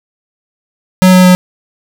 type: tone with pitch steps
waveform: square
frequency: 185 / 183.51 / 182.03 Hz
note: F#3 / F#3 / F#3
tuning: 0 / -14 / -28 cents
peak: -3 dBFS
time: 1.02-1.35 s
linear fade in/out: 0 ms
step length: 110 ms
effects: none